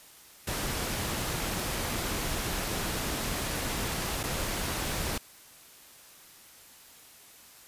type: noise with dropouts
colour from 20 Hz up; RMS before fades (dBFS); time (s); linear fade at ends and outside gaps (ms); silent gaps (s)
pink; -32; 0.47-5.18; 5; 4.232-4.236
effects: white hiss -53 dBFS RMS until 7.67 s + resampled to 32000 Hz